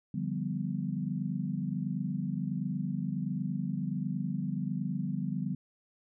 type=chord; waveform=sine; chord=G dominant seventh; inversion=second; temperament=equal; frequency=146.83 / 174.61 / 196 / 246.9 Hz; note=D3 / F3 / G3 / B3; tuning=0 / 0 / 0 / 0 cents; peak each=-36 / -36 / -35 / -38 dBFS; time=0.14-5.55 s; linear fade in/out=5 ms; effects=none